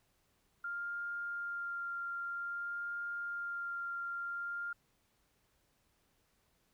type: tone with vibrato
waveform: sine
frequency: 1396.9 Hz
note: F6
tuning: in tune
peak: -37 dBFS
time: 0.64-4.73 s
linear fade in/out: 5 ms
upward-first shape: sine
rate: 0.52 Hz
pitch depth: 10 cents each way
effects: pink hiss -75 dBFS RMS until 6.73 s